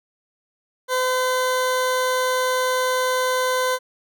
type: tone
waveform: 20% pulse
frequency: 510 Hz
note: C5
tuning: 44 cents flat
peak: -14 dBFS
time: 0.88-3.79 s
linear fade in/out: 50 ms
effects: none